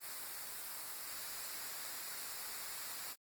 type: noise with comb filter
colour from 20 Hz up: white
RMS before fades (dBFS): -45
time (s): 0-3.16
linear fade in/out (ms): 50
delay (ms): 0.32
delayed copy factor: -0.55
effects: Opus 24 kbps